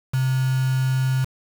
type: tone with quantisation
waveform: sine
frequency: 130.81 Hz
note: C3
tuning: in tune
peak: -18 dBFS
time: 0.13-1.25 s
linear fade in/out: 10 ms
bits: 5
effects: none